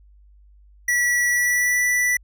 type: tone with pitch glide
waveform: square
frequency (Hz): 1944 to 1970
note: B6 to B6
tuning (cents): -28 to -5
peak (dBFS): -18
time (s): 0.88-2.17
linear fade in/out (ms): 5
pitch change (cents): +23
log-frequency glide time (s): 1.28-1.83
effects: added 50 Hz sine -48 dBFS peak until 2.23 s